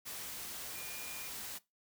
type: tone in noise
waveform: sine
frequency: 2418 Hz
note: D7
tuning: 50 cents sharp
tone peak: -49 dBFS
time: 0.74-1.29 s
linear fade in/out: 20 ms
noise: white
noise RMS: -44 dBFS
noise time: 0.05-1.59 s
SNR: -8 dB
effects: noise-tail reverb RT60 0.2 s tail -19 dB re dry